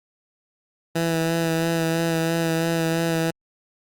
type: tone with vibrato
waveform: 15% pulse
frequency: 164.81 Hz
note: E3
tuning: in tune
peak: -14 dBFS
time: 0.95-3.31 s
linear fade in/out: 10 ms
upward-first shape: sine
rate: 3 Hz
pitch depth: 20 cents each way
effects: Opus 48 kbps